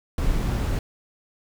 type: noise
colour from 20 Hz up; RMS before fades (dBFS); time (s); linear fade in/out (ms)
brown; -23; 0.18-0.79; 2
effects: none